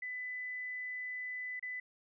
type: tone with dropouts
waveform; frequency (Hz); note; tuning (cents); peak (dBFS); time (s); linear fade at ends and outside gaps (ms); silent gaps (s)
sine; 2000; B6; +21; -38; 0.02-1.8; 5; 1.596-1.626
effects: none